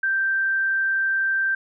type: tone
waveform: sine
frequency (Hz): 1568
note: G6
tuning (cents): 0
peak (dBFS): -19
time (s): 0.03-1.55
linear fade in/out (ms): 5
effects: none